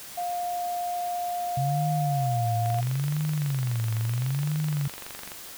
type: tone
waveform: sine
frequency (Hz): 706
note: F5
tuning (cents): +19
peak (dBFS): -27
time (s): 0.17-2.81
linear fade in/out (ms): 10
type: tone with vibrato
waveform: sine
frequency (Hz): 130.81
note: C3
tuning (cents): 0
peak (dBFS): -24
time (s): 1.57-4.88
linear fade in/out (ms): 5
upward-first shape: sine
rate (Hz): 0.74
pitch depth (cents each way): 280
type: click train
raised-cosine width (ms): 0.3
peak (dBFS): -22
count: 64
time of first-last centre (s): 2.66-5.318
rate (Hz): 23.7
effects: white hiss -42 dBFS RMS until 5.57 s